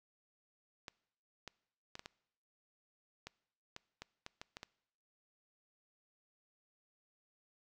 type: clicks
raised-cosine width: 0.2 ms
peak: -28 dBFS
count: 12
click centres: 0.882 / 1.477 / 1.954 / 1.994 / 2.059 / 3.27 / 3.764 / 4.02 / 4.264 / 4.415 / 4.569 / 4.631 s
effects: noise-tail reverb RT60 0.8 s tail -23 dB re dry